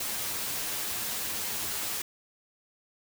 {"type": "noise with comb filter", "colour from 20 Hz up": "white", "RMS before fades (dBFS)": -33, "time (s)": [0, 2.02], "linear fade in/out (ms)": 5, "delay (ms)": 9.5, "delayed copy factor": 0.5, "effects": []}